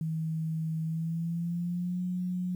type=tone with pitch glide; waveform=sine; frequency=160.1 to 180.75 Hz; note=D#3 to F#3; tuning=+50 to -40 cents; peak=-29 dBFS; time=0.01-2.55 s; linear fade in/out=2 ms; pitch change=+210 cents; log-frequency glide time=0.83-2.02 s; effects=10-bit